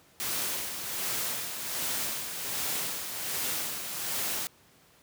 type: noise with tremolo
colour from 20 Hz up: white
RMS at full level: -31 dBFS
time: 0.2-4.47 s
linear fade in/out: 0 ms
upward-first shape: sine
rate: 1.3 Hz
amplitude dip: 50%
effects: pink hiss -60 dBFS RMS until 5.02 s + high-pass 80 Hz 12 dB/octave